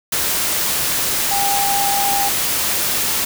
sine tone in noise, 800 Hz, G5, 35 cents sharp, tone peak -18 dBFS, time 1.31-2.29 s, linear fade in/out 5 ms, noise white, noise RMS -19 dBFS, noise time 0.12-3.25 s, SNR -2 dB, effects none

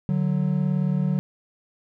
triangle tone pair together, 147.47 / 185.8 Hz, D3 / F#3, +8 / +7 cents, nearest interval major third, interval 399 cents, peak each -21 dBFS, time 0.09-1.19 s, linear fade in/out 0 ms, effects none

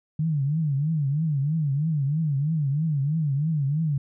sine tone with vibrato, 148.8 Hz, D3, 23 cents sharp, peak -21 dBFS, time 0.19-3.98 s, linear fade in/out 5 ms, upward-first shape triangle, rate 3.1 Hz, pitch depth 190 cents each way, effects none

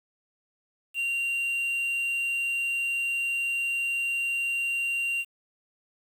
triangle tone with quantisation, 2766 Hz, F7, 17 cents flat, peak -24 dBFS, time 0.94-5.25 s, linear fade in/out 50 ms, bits 8, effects none

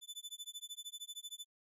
sawtooth tone with tremolo, 3500 Hz, A7, 10 cents flat, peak -39 dBFS, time 0.01-1.46 s, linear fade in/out 50 ms, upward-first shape sine, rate 13 Hz, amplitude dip 100%, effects resampled to 32000 Hz

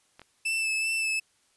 clicks, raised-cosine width 0.3 ms, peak -30 / -31 dBFS, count 2, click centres 0.195 / 0.217 s
40% pulse tone with vibrato, 2637 Hz, E7, in tune, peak -25 dBFS, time 0.45-1.2 s, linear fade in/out 10 ms, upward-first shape sine, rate 2.6 Hz, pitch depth 21 cents each way
effects white hiss -67 dBFS RMS until 1.56 s + resampled to 24000 Hz

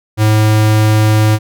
square tone, 107.8 Hz, A2, 35 cents flat, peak -8 dBFS, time 0.17-1.39 s, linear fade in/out 50 ms, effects none

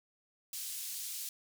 white band-pass noise, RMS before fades -41 dBFS, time 0.53-1.29 s, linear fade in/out 2 ms, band 4000 to 16000 Hz, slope 12 dB/octave, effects none

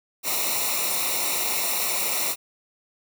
white noise with comb filter, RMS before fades -25 dBFS, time 0.23-2.36 s, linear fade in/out 50 ms, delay 0.62 ms, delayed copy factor -0.8, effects none

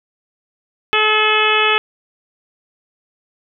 harmonic tone with a mistuned harmonic, 430 Hz, A4, 40 cents flat, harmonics 1 / 2 / 3 / 4 / 5 / 6 / 7 / 8, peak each -20 / -22 / -18 / -22 / -22 / -17 / -21 / -23 dBFS, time 0.93-1.78 s, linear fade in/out 0 ms, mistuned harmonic 8, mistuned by -29 cents, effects none

